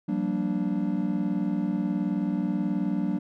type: chord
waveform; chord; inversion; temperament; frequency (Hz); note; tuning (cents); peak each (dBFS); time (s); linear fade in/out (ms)
triangle; G minor seventh; third; equal with one note detuned; 174.61 / 193.19 / 233.1 / 293.7; F3 / G3 / Bb3 / D4; 0 / -25 / 0 / 0; -31 / -26 / -29 / -28; 0.08-3.19; 10
effects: none